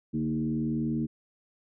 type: tone with frequency modulation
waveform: sine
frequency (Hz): 230.2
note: A#3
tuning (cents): -22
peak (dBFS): -26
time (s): 0.13-1.07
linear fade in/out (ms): 20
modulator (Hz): 80.1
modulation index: 1.1
effects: none